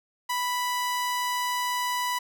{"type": "tone", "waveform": "sawtooth", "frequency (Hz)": 987.8, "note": "B5", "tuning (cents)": 0, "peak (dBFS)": -22, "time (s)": [0.29, 2.19], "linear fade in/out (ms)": 10, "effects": []}